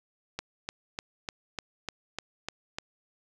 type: click train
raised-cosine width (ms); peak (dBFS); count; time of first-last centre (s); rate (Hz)
0.2; -16; 9; 0.39-2.785; 3.34
effects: none